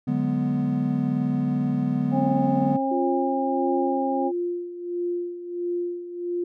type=chord; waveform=triangle; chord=G# half-diminished seventh; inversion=second; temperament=equal; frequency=146.83 / 185 / 207.7 / 246.9 Hz; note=D3 / F#3 / G#3 / B3; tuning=0 / 0 / 0 / 0 cents; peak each=-25 / -28 / -27 / -22 dBFS; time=0.07-2.77 s; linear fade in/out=10 ms
type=harmonic tone; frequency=269.5 Hz; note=C#4; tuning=49 cents flat; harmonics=1 / 2 / 3; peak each=-25 / -28 / -26 dBFS; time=2.11-4.32 s; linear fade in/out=50 ms
type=tone with tremolo; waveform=sine; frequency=350.3 Hz; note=F4; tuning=5 cents sharp; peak=-23 dBFS; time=2.91-6.44 s; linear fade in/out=5 ms; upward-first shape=sine; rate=1.5 Hz; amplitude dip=70%
effects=none